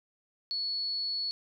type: tone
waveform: sine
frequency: 4400 Hz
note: C#8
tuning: 14 cents flat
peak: -30 dBFS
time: 0.51-1.31 s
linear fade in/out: 0 ms
effects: none